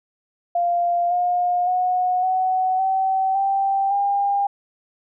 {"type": "tone with pitch steps", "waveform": "sine", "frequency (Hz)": [696, 712.7, 729.8, 747.2, 765.2, 783.5, 802.3], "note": ["F5", "F5", "F#5", "F#5", "G5", "G5", "G5"], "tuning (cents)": [-6, 35, -24, 17, -42, -1, 40], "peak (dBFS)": -17, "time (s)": [0.55, 4.47], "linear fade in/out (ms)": 5, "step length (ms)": 560, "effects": []}